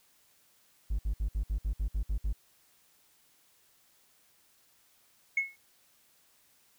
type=tone bursts; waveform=triangle; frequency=51 Hz; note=G#1; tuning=31 cents flat; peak=-25 dBFS; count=10; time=0.9-2.33 s; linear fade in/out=10 ms; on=89 ms; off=60 ms
type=tone with exponential decay; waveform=sine; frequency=2185 Hz; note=C#7; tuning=26 cents flat; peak=-21 dBFS; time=5.37-5.56 s; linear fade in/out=5 ms; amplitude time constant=40 ms
effects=tanh soft clip ceiling -20 dBFS + white hiss -66 dBFS RMS until 6.78 s